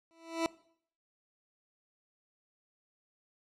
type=tone with exponential growth; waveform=20% pulse; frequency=329.6 Hz; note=E4; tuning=in tune; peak=-21 dBFS; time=0.11-0.46 s; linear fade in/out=0 ms; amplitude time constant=74 ms; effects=noise-tail reverb RT60 0.6 s tail -21 dB re dry + low-pass 8000 Hz 12 dB/octave